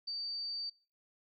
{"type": "tone", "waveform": "sine", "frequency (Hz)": 4616, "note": "D8", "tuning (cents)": -31, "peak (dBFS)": -36, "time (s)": [0.07, 0.7], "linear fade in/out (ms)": 10, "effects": ["noise-tail reverb RT60 0.4 s tail -23 dB re dry"]}